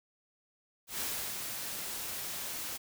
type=noise with ADSR envelope; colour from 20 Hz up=white; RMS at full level=-35 dBFS; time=0.87-2.78 s; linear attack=130 ms; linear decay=350 ms; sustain=-4 dB; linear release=19 ms; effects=none